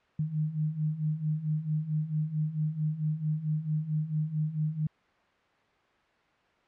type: beating tone pair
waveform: sine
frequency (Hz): 151.2 / 155.7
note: D#3 / D#3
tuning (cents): -49 / +2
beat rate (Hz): 4.5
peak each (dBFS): -33 / -29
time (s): 0.19-4.87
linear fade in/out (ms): 5
effects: white hiss -65 dBFS RMS until 6.67 s + low-pass 2000 Hz 12 dB/octave